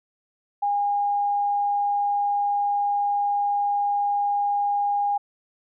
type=tone; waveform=sine; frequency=814 Hz; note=G#5; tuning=35 cents flat; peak=-20 dBFS; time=0.62-5.18 s; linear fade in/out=10 ms; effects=none